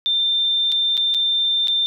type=tone with dropouts; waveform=sine; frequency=3584 Hz; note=A7; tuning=31 cents sharp; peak=-16 dBFS; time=0.06-1.86 s; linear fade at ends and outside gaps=0 ms; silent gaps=0.718-0.722 / 0.97-0.976 / 1.141-1.146 / 1.673-1.682 s; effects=none